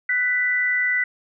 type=tone pair together; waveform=sine; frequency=1490 / 1982.6 Hz; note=F#6 / B6; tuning=+12 / +6 cents; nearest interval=perfect fourth; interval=494 cents; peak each=-25 / -19 dBFS; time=0.09-1.04 s; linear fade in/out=5 ms; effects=none